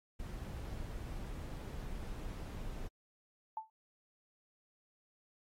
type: noise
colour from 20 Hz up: brown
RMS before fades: -43 dBFS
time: 0.19-2.88 s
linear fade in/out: 10 ms
type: tone with exponential decay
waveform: sine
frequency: 880 Hz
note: A5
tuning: in tune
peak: -34 dBFS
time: 3.57-3.7 s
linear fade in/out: 2 ms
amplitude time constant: 28 ms
effects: AAC 48 kbps